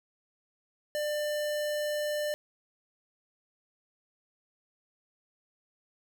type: tone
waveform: square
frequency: 596 Hz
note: D5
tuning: 25 cents sharp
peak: -30 dBFS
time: 0.95-2.34 s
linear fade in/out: 0 ms
effects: none